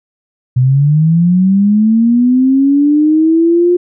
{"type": "linear sweep", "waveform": "sine", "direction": "up", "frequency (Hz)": [123.47, 357.1], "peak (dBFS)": -6, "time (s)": [0.56, 3.77], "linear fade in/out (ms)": 10, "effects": []}